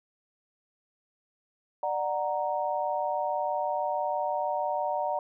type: chord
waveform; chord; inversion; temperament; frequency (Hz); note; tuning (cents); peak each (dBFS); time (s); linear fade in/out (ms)
sine; D augmented; none; equal with one note detuned; 593.8 / 740 / 932.3; D5 / F#5 / A#5; +19 / 0 / 0; -31; 1.83-5.19; 2
effects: none